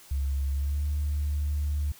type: tone with pitch glide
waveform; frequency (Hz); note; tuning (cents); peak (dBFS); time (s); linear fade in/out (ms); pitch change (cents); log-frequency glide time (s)
sine; 68.9 to 73.42; C#2 to D2; -10 to 0; -24; 0.11-1.92; 5; +110; 0.51-0.85
effects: tanh soft clip ceiling -21 dBFS + white hiss -52 dBFS RMS until 1.99 s